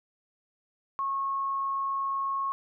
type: tone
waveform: sine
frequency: 1093 Hz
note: C#6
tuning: 25 cents flat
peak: -27 dBFS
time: 0.99-2.52 s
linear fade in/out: 0 ms
effects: none